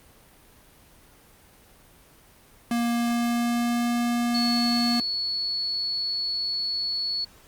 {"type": "tone with pitch glide", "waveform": "square", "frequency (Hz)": [235.9, 238.5], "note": ["A#3", "A#3"], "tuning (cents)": [21, 40], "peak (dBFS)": -23, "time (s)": [2.71, 5], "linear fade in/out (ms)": 2, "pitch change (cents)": 19, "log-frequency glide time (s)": [2.85, 3.9]}
{"type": "tone", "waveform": "sine", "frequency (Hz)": 4403, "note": "C#8", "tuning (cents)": -13, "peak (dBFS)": -25, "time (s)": [4.34, 7.25], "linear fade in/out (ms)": 10}
{"effects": ["pink hiss -54 dBFS RMS until 7.47 s", "Opus 32 kbps"]}